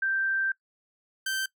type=tone pair in turn; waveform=sine / sawtooth; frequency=1568 / 1555.4 Hz; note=G6 / G6; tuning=0 / -14 cents; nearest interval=unison; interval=14 cents; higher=first; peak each=-24 dBFS; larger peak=neither; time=0.02-0.52 / 1.26-1.46 s; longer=first; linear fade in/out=5 ms; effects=noise-tail reverb RT60 0.1 s tail -20 dB re dry